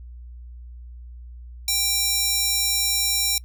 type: tone with high-pass filter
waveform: square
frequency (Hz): 790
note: G5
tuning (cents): +13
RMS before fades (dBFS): -22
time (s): 1.68-3.38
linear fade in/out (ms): 2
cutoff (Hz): 5200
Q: 0.94
effects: noise-tail reverb RT60 0.1 s tail -24 dB re dry + added 60 Hz sine -37 dBFS peak until 3.44 s